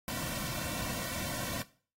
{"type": "noise with comb filter", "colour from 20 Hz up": "pink", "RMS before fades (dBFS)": -37, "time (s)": [0.08, 1.62], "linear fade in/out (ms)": 0, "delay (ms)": 2.4, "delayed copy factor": -0.95, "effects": ["noise-tail reverb RT60 0.4 s tail -17 dB re dry", "AAC 48 kbps"]}